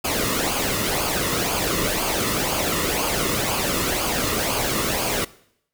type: noise with flanger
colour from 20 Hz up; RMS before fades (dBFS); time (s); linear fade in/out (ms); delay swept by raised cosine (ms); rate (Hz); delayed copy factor
pink; -23; 0.04-5.25; 10; 0.52 to 1.31; 2; -0.6
effects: noise-tail reverb RT60 0.7 s tail -20 dB re dry